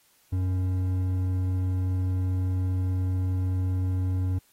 triangle tone with hard clipping, 92.5 Hz, F#2, in tune, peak -25 dBFS, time 0.32-4.39 s, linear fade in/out 10 ms, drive 10 dB, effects white hiss -63 dBFS RMS until 4.52 s + AAC 48 kbps

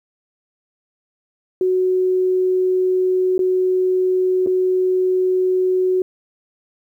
sine tone with dropouts, 370 Hz, F#4, in tune, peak -14 dBFS, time 1.61-6.02 s, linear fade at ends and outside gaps 2 ms, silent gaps 3.38-3.391 / 4.463-4.471 s, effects 9-bit

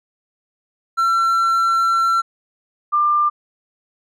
triangle / sine tone pair in turn, 1352 / 1193.1 Hz, E6 / D6, +43 / +27 cents, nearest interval major second, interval 216 cents, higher first, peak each -12 / -13 dBFS, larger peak first, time 0.97-2.22 / 2.92-3.3 s, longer first, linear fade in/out 20 ms, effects none

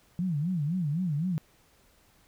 sine tone with vibrato, 163.7 Hz, E3, 12 cents flat, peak -26 dBFS, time 0.19-1.38 s, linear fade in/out 0 ms, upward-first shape sine, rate 3.9 Hz, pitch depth 240 cents each way, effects pink hiss -63 dBFS RMS until 2.27 s

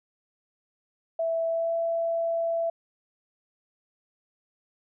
sine tone with pitch glide, 659.3 to 667.3 Hz, E5 to E5, 0 to +21 cents, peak -24 dBFS, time 1.19-2.7 s, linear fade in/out 5 ms, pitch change +21 cents, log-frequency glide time 1.47-1.74 s, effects none

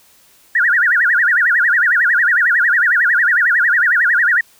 sine tone with vibrato, 1646 Hz, G#6, 16 cents flat, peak -10 dBFS, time 0.55-4.41 s, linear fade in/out 5 ms, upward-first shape sine, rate 11 Hz, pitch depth 280 cents each way, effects white hiss -50 dBFS RMS until 4.59 s

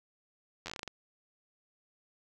slowing click train, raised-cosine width 0.2 ms, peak -22 dBFS, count 10, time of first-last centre 0.66-0.877 s, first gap 10 ms, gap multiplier 1.21, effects none

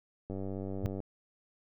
click train, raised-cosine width 2 ms, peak -26 dBFS, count 69, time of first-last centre 0.3-1.002 s, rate 96.8 Hz
sine tone with exponential growth, 103.83 Hz, G#2, in tune, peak -24 dBFS, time 0.77-0.86 s, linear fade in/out 0 ms, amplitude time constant 18 ms
effects none

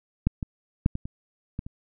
clicks, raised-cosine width 5 ms, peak -8 / -17 / -7 / -17 / -22 / -18 / -25 dBFS, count 7, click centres 0.27 / 0.428 / 0.861 / 0.954 / 1.055 / 1.591 / 1.665 s, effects none

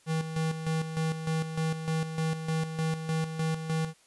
square tone with tremolo, 160 Hz, D#3, 49 cents sharp, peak -27 dBFS, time 0.06-3.94 s, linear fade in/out 50 ms, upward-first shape square, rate 3.3 Hz, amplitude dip 60%, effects white hiss -62 dBFS RMS until 4.06 s + resampled to 24000 Hz

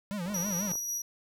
square tone with vibrato, 189.1 Hz, F#3, 38 cents sharp, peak -33 dBFS, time 0.11-0.72 s, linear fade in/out 0 ms, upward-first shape sine, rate 6.1 Hz, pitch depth 190 cents each way
click train, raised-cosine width 1 ms, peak -32 dBFS, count 25, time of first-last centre 0.26-0.755 s, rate 48.5 Hz
40% pulse tone with tremolo, 5800 Hz, F#8, 35 cents flat, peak -30 dBFS, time 0.34-1.02 s, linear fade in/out 5 ms, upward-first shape square, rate 5.5 Hz, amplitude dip 25%
effects none

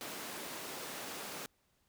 pink high-pass noise, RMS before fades -44 dBFS, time 0.01-1.46 s, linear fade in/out 0 ms, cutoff 260 Hz, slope 12 dB/octave, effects pink hiss -75 dBFS RMS until 1.88 s

